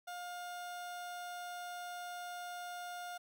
30% pulse tone, 710 Hz, F5, 28 cents sharp, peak -40 dBFS, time 0.07-3.18 s, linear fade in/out 10 ms, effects none

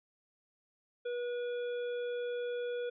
harmonic tone, 485 Hz, B4, 31 cents flat, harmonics 1 / 3 / 5 / 7, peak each -34 / -47 / -56 / -53 dBFS, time 1.05-2.9 s, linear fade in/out 10 ms, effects none

